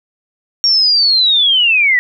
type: linear sweep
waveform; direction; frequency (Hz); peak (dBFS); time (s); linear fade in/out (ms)
sine; down; 5588 to 1902; -8; 0.64-1.99; 0
effects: none